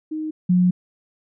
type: tone pair in turn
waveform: sine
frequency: 311.1 / 180.27 Hz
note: D#4 / F#3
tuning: 0 / -45 cents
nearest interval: major sixth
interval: 945 cents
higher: first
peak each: -24 / -13 dBFS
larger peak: second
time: 0.11-0.31 / 0.49-0.71 s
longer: second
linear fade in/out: 10 ms
effects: none